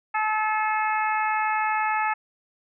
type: harmonic tone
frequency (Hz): 431.7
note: A4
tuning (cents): -33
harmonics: 2 / 3 / 4 / 5 / 6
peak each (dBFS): -24 / -28 / -30 / -32 / -34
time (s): 0.14-2.14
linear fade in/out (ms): 10
effects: none